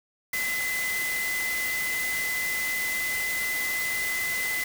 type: tone in noise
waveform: sine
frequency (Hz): 2024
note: B6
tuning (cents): +42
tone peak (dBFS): -27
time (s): 0.33-4.64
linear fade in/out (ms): 5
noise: white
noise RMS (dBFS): -33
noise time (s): 0.33-4.64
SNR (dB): +3
effects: none